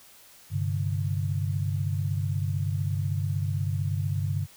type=chord; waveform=sine; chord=G suspended fourth; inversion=none; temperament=equal; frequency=98 / 130.81 / 146.83 Hz; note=G2 / C3 / D3; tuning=0 / 0 / 0 cents; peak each=-27 / -33 / -30 dBFS; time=0.5-4.47 s; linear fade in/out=50 ms; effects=white hiss -53 dBFS RMS until 4.56 s